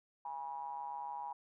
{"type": "ring-modulated tone", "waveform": "triangle", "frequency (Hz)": 73.42, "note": "D2", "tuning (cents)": 0, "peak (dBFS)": -35, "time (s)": [0.25, 1.33], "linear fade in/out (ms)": 5, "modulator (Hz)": 895, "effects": []}